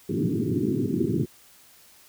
white band-pass noise, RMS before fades -25 dBFS, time 0.09-1.26 s, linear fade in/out 10 ms, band 100 to 400 Hz, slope 96 dB/octave, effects white hiss -54 dBFS RMS until 2.08 s

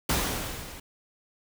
pink noise with level ramp, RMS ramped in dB -24 to -44 dBFS, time 0.09-0.8 s, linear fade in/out 5 ms, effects none

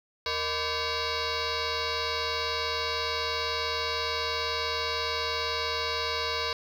sine tone with frequency modulation, 1706 Hz, G#6, 46 cents sharp, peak -27 dBFS, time 0.26-6.53 s, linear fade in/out 2 ms, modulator 543 Hz, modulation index 5.9, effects 9-bit

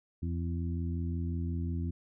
harmonic tone with a mistuned harmonic, 85.5 Hz, F2, 36 cents flat, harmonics 1 / 2 / 3 / 4, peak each -32 / -38 / -40 / -46 dBFS, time 0.22-1.91 s, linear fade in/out 10 ms, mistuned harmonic 4, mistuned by -26 cents, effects none

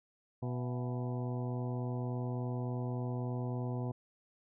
harmonic tone with a mistuned harmonic, 123.47 Hz, B2, in tune, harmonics 1 / 2 / 3 / 4 / 5 / 6 / 7 / 8, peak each -35 / -41 / -45 / -47 / -49 / -51 / -52 / -53 dBFS, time 0.42-3.92 s, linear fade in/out 10 ms, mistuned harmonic 5, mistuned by +93 cents, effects none

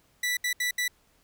sawtooth tone bursts at uneven times, 1969 Hz, B6, 6 cents flat, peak -22 dBFS, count 4, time 0.23-0.37 / 0.44-0.53 / 0.6-0.71 / 0.78-0.88 s, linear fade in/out 5 ms, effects pink hiss -65 dBFS RMS until 1.23 s

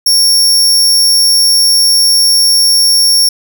sawtooth tone, 5500 Hz, F8, 27 cents flat, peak -3 dBFS, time 0.06-3.29 s, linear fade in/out 5 ms, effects none

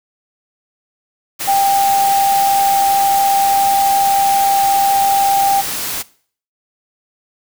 sine tone in noise, 791 Hz, G5, 15 cents sharp, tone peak -10 dBFS, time 1.47-5.62 s, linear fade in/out 20 ms, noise white, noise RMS -22 dBFS, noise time 1.39-6.03 s, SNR +9 dB, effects noise-tail reverb RT60 0.5 s tail -20 dB re dry

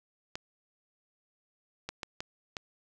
clicks, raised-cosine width 0.2 ms, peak -19 dBFS, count 5, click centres 0.355 / 1.89 / 2.032 / 2.205 / 2.568 s, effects none

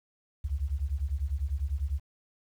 sine beating tone pair, 65.3 / 75.3 Hz, C2 / D2, -3 / +44 cents, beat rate 10 Hz, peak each -31 / -31 dBFS, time 0.44-2 s, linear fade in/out 10 ms, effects 10-bit

